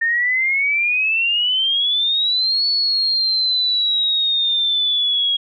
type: exponential two-way sweep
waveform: sine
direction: up then down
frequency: 1812 to 4437 to 3291 Hz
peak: -15 dBFS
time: 0.01-5.37 s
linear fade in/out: 10 ms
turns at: 2.67 s
effects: none